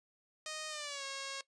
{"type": "tone with pitch glide", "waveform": "5% pulse", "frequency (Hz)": [620, 546], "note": ["D#5", "C#5"], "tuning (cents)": [-6, -26], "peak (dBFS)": -29, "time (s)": [0.46, 1.41], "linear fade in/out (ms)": 2, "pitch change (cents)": -220, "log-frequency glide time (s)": [0.69, 1.04], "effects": ["noise-tail reverb RT60 0.1 s tail -17 dB re dry", "resampled to 22050 Hz"]}